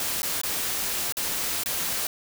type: noise with dropouts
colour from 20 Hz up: white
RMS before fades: -28 dBFS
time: 0-2.07 s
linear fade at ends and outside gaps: 2 ms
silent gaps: 0.22-0.23 / 0.415-0.434 / 1.124-1.169 / 1.636-1.659 s
effects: none